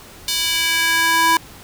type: tone with high-pass filter sweep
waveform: square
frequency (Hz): 329.6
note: E4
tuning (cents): 0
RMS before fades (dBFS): -17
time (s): 0.28-1.37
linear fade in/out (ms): 2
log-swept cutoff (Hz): 3900 to 910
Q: 1.6
effects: pink hiss -41 dBFS RMS until 1.63 s